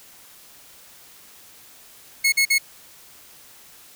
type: tone bursts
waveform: sawtooth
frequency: 2181 Hz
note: C#7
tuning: 29 cents flat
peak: -12 dBFS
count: 3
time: 2.24-2.584 s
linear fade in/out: 10 ms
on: 84 ms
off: 46 ms
effects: white hiss -48 dBFS RMS until 3.95 s